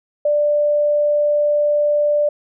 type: tone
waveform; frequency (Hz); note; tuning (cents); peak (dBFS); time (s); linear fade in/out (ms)
sine; 590; D5; +8; -13; 0.25-2.29; 5
effects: none